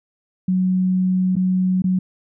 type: tone with dropouts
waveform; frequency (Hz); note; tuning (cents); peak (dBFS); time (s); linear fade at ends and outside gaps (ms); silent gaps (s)
sine; 185; F#3; 0; -15; 0.48-1.99; 5; 1.356-1.365 / 1.821-1.841
effects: none